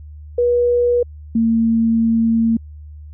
sine tone pair in turn, 484 / 227.4 Hz, B4 / A#3, -35 / -43 cents, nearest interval octave + minor second, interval 1308 cents, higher first, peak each -12 dBFS, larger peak neither, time 0.38-1.03 / 1.35-2.57 s, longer second, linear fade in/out 5 ms, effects added 75 Hz sine -33 dBFS peak until 3.13 s

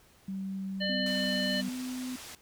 sine tone, 192.6 Hz, G3, 30 cents flat, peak -33 dBFS, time 0.28-1.69 s, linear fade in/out 5 ms
harmonic tone, 598 Hz, D5, 31 cents sharp, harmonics 1 / 3 / 5 / 7, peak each -35 / -35 / -35 / -35 dBFS, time 0.8-1.62 s, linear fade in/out 20 ms
sine tone with vibrato, 252.3 Hz, B3, 37 cents sharp, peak -34 dBFS, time 0.89-2.16 s, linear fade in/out 5 ms, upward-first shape square, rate 1.2 Hz, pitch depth 12 cents each way
white low-pass noise, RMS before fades -46 dBFS, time 1.06-2.35 s, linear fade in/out 2 ms, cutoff 8200 Hz, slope 12 dB/octave
effects pink hiss -61 dBFS RMS until 2.41 s

